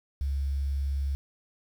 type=tone with quantisation; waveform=sine; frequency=69.3 Hz; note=C#2; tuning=in tune; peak=-26 dBFS; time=0.21-1.15 s; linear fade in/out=0 ms; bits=9; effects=none